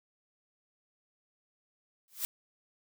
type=noise with exponential growth; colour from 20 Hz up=blue; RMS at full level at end=-30 dBFS; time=2.08-2.25 s; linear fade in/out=0 ms; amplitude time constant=35 ms; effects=none